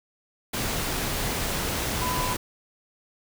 sine tone in noise, 1000 Hz, B5, 21 cents sharp, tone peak -28 dBFS, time 2.01-2.34 s, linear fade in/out 10 ms, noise pink, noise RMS -28 dBFS, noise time 0.53-2.37 s, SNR -3 dB, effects none

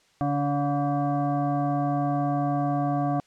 sine tone with frequency modulation, 286 Hz, D4, 46 cents flat, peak -22 dBFS, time 0.21-3.2 s, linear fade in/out 0 ms, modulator 430 Hz, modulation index 1.4, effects white hiss -62 dBFS RMS until 3.26 s + low-pass 6000 Hz 12 dB/octave

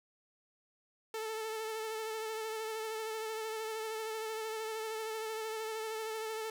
sawtooth tone with vibrato, 440 Hz, A4, in tune, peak -33 dBFS, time 1.14-6.5 s, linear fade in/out 2 ms, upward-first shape sine, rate 13 Hz, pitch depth 26 cents each way, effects none

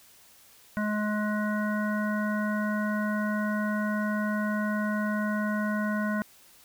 harmonic tone, 210.8 Hz, G#3, 26 cents sharp, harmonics 1 / 3 / 5 / 7 / 9, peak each -27 / -35 / -37 / -34 / -41 dBFS, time 0.77-6.22 s, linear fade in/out 0 ms, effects white hiss -56 dBFS RMS until 6.64 s

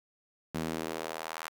sawtooth tone with high-pass filter sweep, 80.3 Hz, E2, 45 cents flat, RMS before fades -37 dBFS, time 0.54-1.49 s, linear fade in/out 10 ms, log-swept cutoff 180 to 1200 Hz, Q 1.3, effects 9-bit

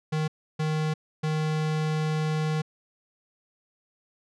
square tone bursts at uneven times, 155.3 Hz, D#3, 3 cents flat, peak -25 dBFS, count 3, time 0.12-0.28 / 0.59-0.94 / 1.23-2.62 s, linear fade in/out 10 ms, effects low-pass 6000 Hz 12 dB/octave

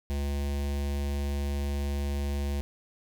square tone with notch filter, 70.9 Hz, C#2, 40 cents sharp, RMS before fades -30 dBFS, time 0.1-2.61 s, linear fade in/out 0 ms, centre 1300 Hz, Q 1.5, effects none

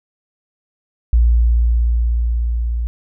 sine tone with level ramp, 58.27 Hz, A#1, in tune, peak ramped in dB -8 to -17 dBFS, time 1.13-2.87 s, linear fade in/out 0 ms, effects none

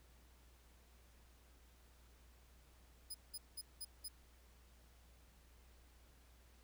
15% pulse tone bursts, 5000 Hz, D#8, 8 cents sharp, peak -38 dBFS, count 5, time 3.1-4.085 s, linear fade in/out 10 ms, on 45 ms, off 190 ms, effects added 60 Hz sine -64 dBFS peak until 6.63 s + pink hiss -70 dBFS RMS until 6.63 s

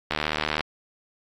click train, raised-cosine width 0.3 ms, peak -8 dBFS, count 39, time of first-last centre 0.11-0.607 s, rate 76.4 Hz, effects AAC 48 kbps

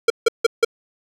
square tone bursts, 459.9 Hz, A#4, 23 cents flat, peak -11 dBFS, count 4, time 0.08-0.648 s, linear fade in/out 5 ms, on 22 ms, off 160 ms, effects low-pass 8000 Hz 12 dB/octave + 8-bit

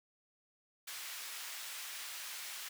pink high-pass noise, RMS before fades -45 dBFS, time 0.87-2.69 s, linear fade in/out 10 ms, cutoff 1700 Hz, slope 12 dB/octave, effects none

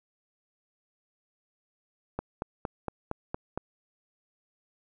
click train, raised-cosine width 1 ms, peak -17 dBFS, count 7, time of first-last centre 2.19-3.576 s, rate 4.33 Hz, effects none

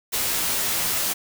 white noise with comb filter, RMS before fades -24 dBFS, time 0.12-1.14 s, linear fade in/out 20 ms, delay 14 ms, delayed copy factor -0.55, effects none

